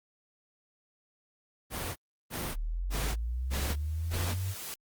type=noise bursts; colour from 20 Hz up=pink; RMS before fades=-35 dBFS; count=5; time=1.7-4.36 s; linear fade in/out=50 ms; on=260 ms; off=340 ms
type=linear sweep; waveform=sine; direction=up; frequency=34.9 to 98 Hz; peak=-30 dBFS; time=2.52-4.55 s; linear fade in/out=50 ms
type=noise with exponential growth; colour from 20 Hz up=white; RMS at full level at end=-38 dBFS; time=3.13-4.74 s; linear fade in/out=0 ms; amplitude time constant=350 ms
effects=Opus 32 kbps